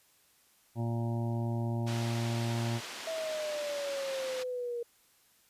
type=harmonic tone; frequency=116.54 Hz; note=A#2; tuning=in tune; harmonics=1 / 2 / 3 / 5 / 6 / 7 / 8; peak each=-31 / -37 / -41 / -45 / -47 / -48 / -49 dBFS; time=0.75-2.81 s; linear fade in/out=50 ms
type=band-pass noise; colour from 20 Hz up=white; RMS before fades=-43 dBFS; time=1.86-4.44 s; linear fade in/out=20 ms; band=280 to 4500 Hz; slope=12 dB/octave
type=exponential sweep; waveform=sine; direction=down; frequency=654 to 470.5 Hz; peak=-33 dBFS; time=3.07-4.83 s; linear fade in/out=5 ms
effects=white hiss -66 dBFS RMS until 5.49 s + resampled to 32000 Hz